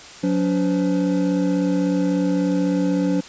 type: tone cluster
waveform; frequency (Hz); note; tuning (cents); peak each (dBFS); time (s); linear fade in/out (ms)
triangle; 182.1 / 285.7 / 510; F#3 / D4 / C5; -27 / -48 / -44; -19 / -18 / -25; 0.23-3.21; 10
effects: white hiss -40 dBFS RMS until 3.28 s + resampled to 16000 Hz